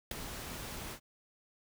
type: noise with ADSR envelope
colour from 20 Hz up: pink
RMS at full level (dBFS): -33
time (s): 0.11-1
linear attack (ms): 4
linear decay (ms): 5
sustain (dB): -10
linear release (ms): 80
effects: none

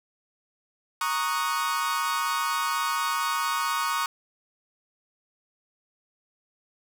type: chord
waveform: 40% pulse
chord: D# minor seventh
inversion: second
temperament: equal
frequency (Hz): 932.3 / 1108.7 / 1244.5 / 1480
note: A#5 / C#6 / D#6 / F#6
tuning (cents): 0 / 0 / 0 / 0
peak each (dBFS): -31 / -28 / -29 / -33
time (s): 1.01-4.06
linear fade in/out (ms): 2
effects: none

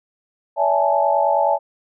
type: chord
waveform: sine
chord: A major seventh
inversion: first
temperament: equal with one note detuned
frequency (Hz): 569 / 659.3 / 830.6 / 880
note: C#5 / E5 / G#5 / A5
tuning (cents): +45 / 0 / 0 / 0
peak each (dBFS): -20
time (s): 0.56-1.59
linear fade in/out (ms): 50
effects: none

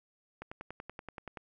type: click train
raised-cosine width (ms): 0.5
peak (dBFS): -27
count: 11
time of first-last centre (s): 0.42-1.372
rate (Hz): 10.5
effects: none

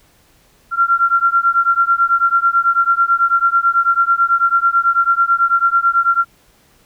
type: beating tone pair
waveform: sine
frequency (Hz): 1370 / 1379.1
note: F6 / F6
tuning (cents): -34 / -22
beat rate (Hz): 9.1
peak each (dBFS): -14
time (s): 0.71-6.25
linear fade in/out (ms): 50
effects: pink hiss -53 dBFS RMS until 6.85 s

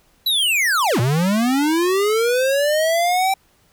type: linear two-way sweep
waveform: square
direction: down then up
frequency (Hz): 4009 to 113.1 to 780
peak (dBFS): -16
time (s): 0.26-3.34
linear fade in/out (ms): 5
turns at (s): 1
effects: pink hiss -58 dBFS RMS until 3.72 s

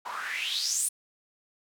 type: noise with band-pass filter sweep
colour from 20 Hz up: white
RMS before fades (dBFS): -31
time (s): 0.05-0.89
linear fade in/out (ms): 10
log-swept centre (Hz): 880 to 10000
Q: 6.2
effects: none

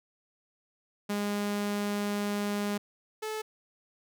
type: tone pair in turn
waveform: sawtooth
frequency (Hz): 205 / 433.6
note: G#3 / A4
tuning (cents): -22 / -25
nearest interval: octave + minor second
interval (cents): 1297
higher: second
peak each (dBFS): -25 / -29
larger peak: first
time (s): 1.09-2.78 / 3.22-3.42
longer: first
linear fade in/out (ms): 10
effects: none

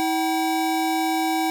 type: tone pair together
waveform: square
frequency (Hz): 322.5 / 765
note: E4 / G5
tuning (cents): -38 / -42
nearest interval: octave + minor third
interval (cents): 1496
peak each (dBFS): -24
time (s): 0-1.5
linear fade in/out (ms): 0
effects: none

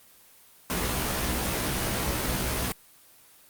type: noise with comb filter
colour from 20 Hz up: pink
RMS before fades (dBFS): -28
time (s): 0.7-2.72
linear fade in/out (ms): 0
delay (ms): 16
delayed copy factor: +0.75
effects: white hiss -55 dBFS RMS until 3.49 s + Opus 24 kbps

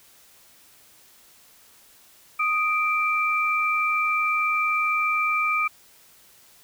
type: tone pair together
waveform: sine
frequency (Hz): 1244.5 / 2349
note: D#6 / D7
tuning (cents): 0 / 0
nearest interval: major seventh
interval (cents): 1100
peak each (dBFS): -23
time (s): 2.39-5.68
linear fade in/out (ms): 10
effects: white hiss -54 dBFS RMS until 6.63 s

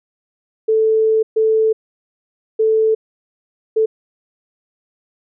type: tone bursts at uneven times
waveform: sine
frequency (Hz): 440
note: A4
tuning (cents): 0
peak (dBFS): -11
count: 4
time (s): 0.68-1.23 / 1.36-1.73 / 2.59-2.95 / 3.76-3.86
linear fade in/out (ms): 10
effects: none

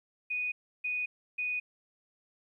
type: tone bursts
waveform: sine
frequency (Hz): 2480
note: D#7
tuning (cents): -6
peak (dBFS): -30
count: 3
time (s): 0.3-1.6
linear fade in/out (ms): 10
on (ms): 220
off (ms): 320
effects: 12-bit

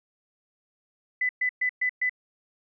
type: tone bursts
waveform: sine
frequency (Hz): 2002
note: B6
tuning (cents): +23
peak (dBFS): -22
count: 5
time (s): 1.21-2.095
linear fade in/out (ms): 5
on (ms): 81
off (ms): 120
effects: none

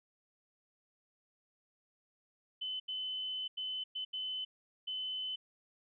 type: tone bursts at uneven times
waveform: sine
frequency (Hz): 3032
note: F#7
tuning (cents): +42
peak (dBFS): -36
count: 6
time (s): 2.61-2.8 / 2.88-3.48 / 3.57-3.84 / 3.95-4.05 / 4.13-4.45 / 4.87-5.36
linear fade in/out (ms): 10
effects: none

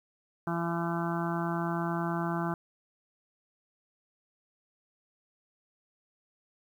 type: harmonic tone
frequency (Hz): 169.2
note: E3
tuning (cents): +45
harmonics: 1 / 2 / 4 / 5 / 6 / 7 / 8 / 9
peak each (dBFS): -32 / -35 / -38 / -39 / -40 / -40 / -41 / -42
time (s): 0.47-2.54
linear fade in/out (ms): 2
effects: 10-bit

